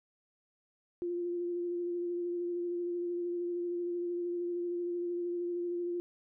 sine tone with vibrato, 349.2 Hz, F4, in tune, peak -32 dBFS, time 1.02-6 s, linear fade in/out 0 ms, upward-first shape sine, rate 13 Hz, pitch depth 18 cents each way, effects none

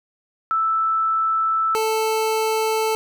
sine / 25% pulse tone pair in turn, 1318.5 / 440 Hz, E6 / A4, 0 / 0 cents, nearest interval octave + perfect fifth, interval 1900 cents, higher first, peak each -17 / -15 dBFS, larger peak second, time 0.51-1.75 / 1.75-2.95 s, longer first, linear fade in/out 0 ms, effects none

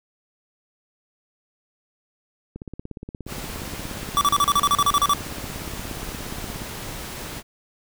click train, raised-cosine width 3 ms, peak -21 dBFS, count 70, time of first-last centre 2.56-6.619 s, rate 17 Hz
pink noise, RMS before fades -34 dBFS, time 3.26-7.43 s, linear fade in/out 50 ms
square tone bursts, 1154 Hz, D6, 31 cents flat, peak -16 dBFS, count 13, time 4.17-5.135 s, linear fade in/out 0 ms, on 41 ms, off 36 ms
effects none

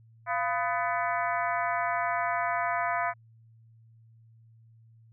harmonic tone with a mistuned harmonic, 250 Hz, B3, 21 cents sharp, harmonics 3 / 4 / 5 / 6 / 7 / 8 / 9, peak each -30 / -32 / -34 / -36 / -37 / -38 / -39 dBFS, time 0.26-3.14 s, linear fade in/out 50 ms, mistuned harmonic 3, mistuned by -140 cents, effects added 113 Hz sine -54 dBFS peak until 5.12 s

